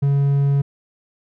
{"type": "tone", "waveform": "triangle", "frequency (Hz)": 140.3, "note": "C#3", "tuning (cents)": 21, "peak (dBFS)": -12, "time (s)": [0.02, 0.62], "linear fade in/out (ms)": 10, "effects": []}